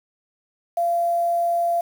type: tone with quantisation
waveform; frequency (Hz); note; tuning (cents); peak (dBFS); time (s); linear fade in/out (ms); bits
sine; 687; F5; -29; -18; 0.77-1.81; 5; 7
effects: none